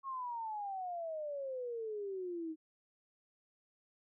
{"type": "exponential sweep", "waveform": "sine", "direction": "down", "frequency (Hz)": [1100, 311.1], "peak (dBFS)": -38, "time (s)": [0.03, 2.56], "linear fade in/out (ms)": 50, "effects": []}